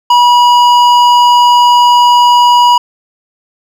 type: tone with hard clipping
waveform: triangle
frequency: 970 Hz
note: B5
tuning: 31 cents flat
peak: -5 dBFS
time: 0.1-2.78 s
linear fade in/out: 5 ms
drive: 14 dB
effects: none